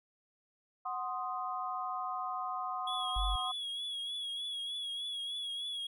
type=chord; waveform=sine; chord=C diminished; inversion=second; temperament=equal; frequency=740 / 1046.5 / 1244.5 Hz; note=Gb5 / C6 / Eb6; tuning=0 / 0 / 0 cents; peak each=-39 dBFS; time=0.85-3.52 s; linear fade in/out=10 ms
type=tone with vibrato; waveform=triangle; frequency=3348 Hz; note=G#7; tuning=13 cents sharp; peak=-35 dBFS; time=2.87-5.87 s; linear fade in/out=5 ms; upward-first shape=triangle; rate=3.3 Hz; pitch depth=51 cents each way
type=tone; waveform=sine; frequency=50.1 Hz; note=G1; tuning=38 cents sharp; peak=-31 dBFS; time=3.16-3.36 s; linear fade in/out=5 ms
effects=none